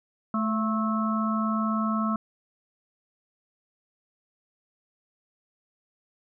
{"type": "harmonic tone with a mistuned harmonic", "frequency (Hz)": 218, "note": "A3", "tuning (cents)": -16, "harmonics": [1, 3, 5, 6], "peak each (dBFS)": [-25, -36, -31, -31], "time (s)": [0.34, 2.16], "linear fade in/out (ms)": 2, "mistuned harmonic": 3, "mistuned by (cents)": 46, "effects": []}